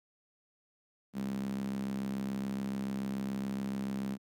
sawtooth tone with high-pass filter, 67 Hz, C2, 42 cents sharp, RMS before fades -36 dBFS, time 1.13-4.18 s, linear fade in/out 50 ms, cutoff 200 Hz, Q 5.3, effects none

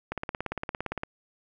click train, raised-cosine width 0.5 ms, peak -16 dBFS, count 17, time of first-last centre 0.12-1.034 s, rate 17.5 Hz, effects none

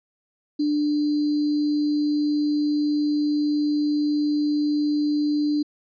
sine tone with sample-and-hold, 296.4 Hz, D4, 16 cents sharp, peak -19 dBFS, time 0.59-5.63 s, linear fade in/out 10 ms, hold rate 4410 Hz, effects resampled to 11025 Hz

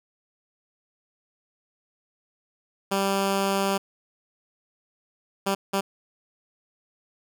10% pulse tone bursts at uneven times, 196 Hz, G3, in tune, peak -14 dBFS, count 3, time 2.91-3.78 / 5.46-5.55 / 5.73-5.81 s, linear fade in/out 10 ms, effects none

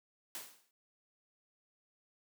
white noise with exponential decay, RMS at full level -41 dBFS, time 0.35-0.71 s, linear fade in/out 1 ms, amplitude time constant 77 ms, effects high-pass 200 Hz 12 dB/octave

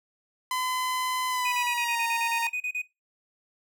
sawtooth tone with pitch glide, 1017 to 927.2 Hz, C6 to A#5, -50 to -10 cents, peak -23 dBFS, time 0.51-2.47 s, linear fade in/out 2 ms, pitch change -160 cents, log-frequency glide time 1.28-2.02 s
triangle tone bursts, 2489 Hz, D#7, in tune, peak -26 dBFS, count 13, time 1.45-2.818 s, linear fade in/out 5 ms, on 72 ms, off 36 ms
effects noise-tail reverb RT60 0.2 s tail -18 dB re dry

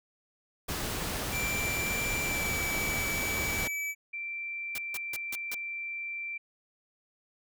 pink noise, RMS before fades -34 dBFS, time 0.68-3.68 s, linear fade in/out 10 ms
square tone with pitch glide, 2349 to 2301 Hz, D7 to D7, 0 to -36 cents, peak -32 dBFS, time 1.31-3.95 s, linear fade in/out 50 ms, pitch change -36 cents, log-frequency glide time 2.24-2.55 s
sine tone, 2349 Hz, D7, in tune, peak -34 dBFS, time 4.13-6.38 s, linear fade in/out 10 ms
white noise bursts, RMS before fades -37 dBFS, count 5, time 4.75-5.545 s, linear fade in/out 2 ms, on 31 ms, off 160 ms
effects none

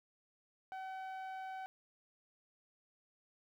sawtooth tone with low-pass filter, 759 Hz, F#5, 44 cents sharp, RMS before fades -45 dBFS, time 0.72-1.66 s, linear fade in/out 0 ms, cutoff 1600 Hz, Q 0.57, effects 12-bit

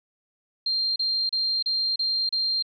sine tone bursts, 4183 Hz, C8, 1 cent flat, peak -22 dBFS, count 6, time 0.66-2.625 s, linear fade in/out 5 ms, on 300 ms, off 33 ms, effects none

